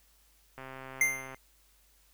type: click train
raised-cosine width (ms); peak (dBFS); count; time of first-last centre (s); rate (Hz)
0.5; -29; 102; 0.58-1.345; 132
type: tone with exponential decay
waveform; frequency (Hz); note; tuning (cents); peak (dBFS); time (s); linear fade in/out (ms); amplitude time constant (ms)
square; 2093; C7; 0; -21; 1.01-1.37; 2; 77
effects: added 50 Hz sine -66 dBFS peak until 2.13 s + white hiss -66 dBFS RMS until 2.13 s